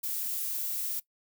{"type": "noise", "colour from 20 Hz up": "violet", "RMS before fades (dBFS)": -33, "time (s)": [0.03, 1], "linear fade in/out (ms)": 10, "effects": ["noise-tail reverb RT60 0.1 s tail -19 dB re dry"]}